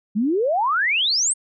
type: exponential sweep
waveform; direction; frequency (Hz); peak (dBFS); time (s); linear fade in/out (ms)
sine; up; 196 to 8870; -17; 0.15-1.34; 20
effects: none